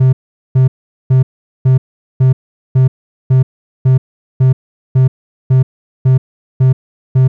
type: tone bursts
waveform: triangle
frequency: 130 Hz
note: C3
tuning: 11 cents flat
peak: -3 dBFS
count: 14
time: 0-7.28 s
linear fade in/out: 10 ms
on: 130 ms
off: 420 ms
effects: none